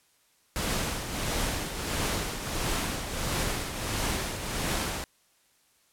pink noise with tremolo, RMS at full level -28 dBFS, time 0.56-5.04 s, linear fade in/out 0 ms, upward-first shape triangle, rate 1.5 Hz, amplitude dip 60%, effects white hiss -66 dBFS RMS until 5.92 s + low-pass 12000 Hz 12 dB/octave

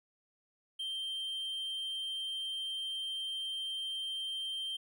triangle tone, 3146 Hz, G7, 6 cents sharp, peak -34 dBFS, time 0.79-4.77 s, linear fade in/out 10 ms, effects none

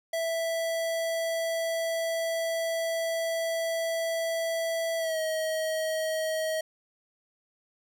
square tone with pitch glide, 659.3 to 633.9 Hz, E5 to D#5, 0 to +32 cents, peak -28 dBFS, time 0.13-6.61 s, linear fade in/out 5 ms, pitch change -68 cents, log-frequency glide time 4.98-5.19 s, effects none

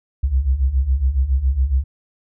sine beating tone pair, 61.74 / 68.94 Hz, B1 / C#2, 0 / -9 cents, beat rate 7.2 Hz, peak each -20 / -16 dBFS, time 0.23-1.84 s, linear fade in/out 10 ms, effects none

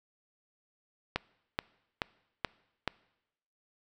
click train, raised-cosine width 0.3 ms, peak -13 dBFS, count 5, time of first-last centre 1.16-2.877 s, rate 2.33 Hz, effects noise-tail reverb RT60 0.9 s tail -23 dB re dry

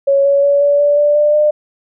sine tone with pitch steps, 554.4 / 560.8 / 567.4 / 574 / 580.6 / 587.4 / 594.2 / 601.1 Hz, C#5 / C#5 / C#5 / D5 / D5 / D5 / D5 / D5, 0 / +20 / +40 / -40 / -20 / 0 / +20 / +40 cents, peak -8 dBFS, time 0.07-1.51 s, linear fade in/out 10 ms, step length 180 ms, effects none

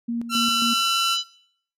sine tone with tremolo, 234.3 Hz, A#3, 9 cents sharp, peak -23 dBFS, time 0.08-0.74 s, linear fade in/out 10 ms, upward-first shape square, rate 3.7 Hz, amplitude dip 60%
sawtooth tone, 1357 Hz, E6, 50 cents sharp, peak -19 dBFS, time 0.29-1.18 s, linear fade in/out 50 ms
harmonic tone, 994 Hz, B5, 11 cents sharp, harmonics 3 / 4 / 5 / 6 / 7, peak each -25 / -28 / -34 / -36 / -37 dBFS, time 0.31-1.24 s, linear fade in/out 50 ms
effects noise-tail reverb RT60 0.6 s tail -19 dB re dry + resampled to 32000 Hz

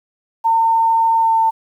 sine tone with pitch glide, 907 to 898.1 Hz, A#5 to A5, -48 to +35 cents, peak -11 dBFS, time 0.44-1.51 s, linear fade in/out 20 ms, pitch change -17 cents, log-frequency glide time 1.18-1.36 s, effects 8-bit

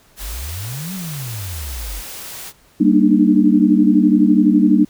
white noise, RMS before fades -32 dBFS, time 0.16-2.53 s, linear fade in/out 50 ms
sine exponential two-way sweep, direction up then down, 42.61 to 195.1 to 42.61 Hz, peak -25 dBFS, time 0.19-2.03 s, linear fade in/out 50 ms, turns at 0.94 s
sine chord, Eb major seventh, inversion first, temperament equal with one note detuned, 196 / 233.1 / 293.7 / 305.6 Hz, G3 / Bb3 / D4 / Eb4, 0 / 0 / 0 / -31 cents, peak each -15 dBFS, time 2.8-4.85 s, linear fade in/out 10 ms
effects pink hiss -52 dBFS RMS until 4.89 s

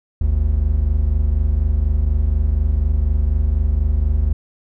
triangle tone pair together, 50.5 / 74.6 Hz, G#1 / D2, -48 / +28 cents, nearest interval perfect fifth, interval 676 cents, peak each -16 / -14 dBFS, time 0.21-4.33 s, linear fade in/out 5 ms, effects none

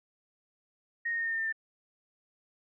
sine tone with pitch steps, 1864.7 / 1851.8 / 1839 / 1826.3 / 1813.7 / 1801.2 / 1788.7 Hz, A#6 / A#6 / A#6 / A#6 / A#6 / A6 / A6, 0 / -12 / -24 / -36 / -48 / +40 / +28 cents, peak -29 dBFS, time 1.05-1.526 s, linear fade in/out 10 ms, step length 68 ms, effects none

